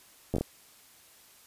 slowing click train, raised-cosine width 2 ms, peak -16 dBFS, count 5, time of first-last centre 0.34-0.41 s, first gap 10 ms, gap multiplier 1.39, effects white hiss -57 dBFS RMS until 1.46 s + resampled to 32000 Hz

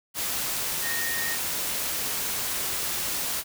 sine tone in noise, 1852 Hz, A#6, 12 cents flat, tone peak -30 dBFS, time 0.81-1.38 s, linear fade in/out 50 ms, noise white, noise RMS -29 dBFS, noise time 0.14-3.44 s, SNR -4 dB, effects none

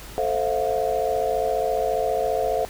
sine chord, F major seventh, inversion first, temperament equal with one note detuned, 440 / 523.3 / 659.3 / 714 Hz, A4 / C5 / E5 / F5, 0 / 0 / 0 / +38 cents, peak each -26 dBFS, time 0.18-2.65 s, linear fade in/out 0 ms, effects added 50 Hz sine -42 dBFS peak until 2.69 s + pink hiss -41 dBFS RMS until 2.69 s

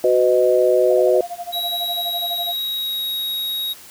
sine chord, B major, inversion second, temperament equal with one note detuned, 370 / 504.8 / 622.3 Hz, F#4 / B4 / D#5, 0 / +38 / 0 cents, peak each -17 / -16 / -17 dBFS, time 0.04-1.21 s, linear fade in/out 2 ms
sine tone with tremolo, 698.5 Hz, F5, in tune, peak -24 dBFS, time 0.89-2.55 s, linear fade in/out 20 ms, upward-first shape sine, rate 12 Hz, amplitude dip 95%
square tone with pitch glide, 3865 to 3790 Hz, B7 to A#7, -38 to +28 cents, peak -22 dBFS, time 1.52-3.74 s, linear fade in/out 20 ms, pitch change -34 cents, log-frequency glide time 1.64-3.14 s
effects white hiss -42 dBFS RMS until 3.9 s

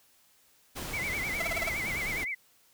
pink noise, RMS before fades -38 dBFS, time 0.75-2.25 s, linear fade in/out 20 ms
sine tone with vibrato, 2157 Hz, C#7, 48 cents flat, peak -31 dBFS, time 0.93-2.35 s, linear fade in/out 10 ms, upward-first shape sine, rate 9.7 Hz, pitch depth 130 cents each way
sawtooth tone bursts, 666 Hz, E5, 18 cents sharp, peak -26 dBFS, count 6, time 1.4-1.691 s, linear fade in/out 5 ms, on 21 ms, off 33 ms
effects white hiss -64 dBFS RMS until 2.73 s

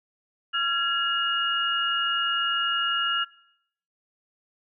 sine tone cluster, 1372 / 1668 / 2861 Hz, F6 / G#6 / F7, -31 / +7 / +41 cents, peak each -26 / -31 / -26 dBFS, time 0.53-3.25 s, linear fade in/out 20 ms, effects noise-tail reverb RT60 0.7 s tail -21 dB re dry

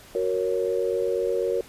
sine chord, F# major, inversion none, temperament equal, 370 / 466.2 / 554.4 Hz, F#4 / A#4 / C#5, 0 / 0 / 0 cents, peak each -27 / -25 / -28 dBFS, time 0.15-1.61 s, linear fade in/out 2 ms, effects pink hiss -48 dBFS RMS until 1.68 s + resampled to 32000 Hz

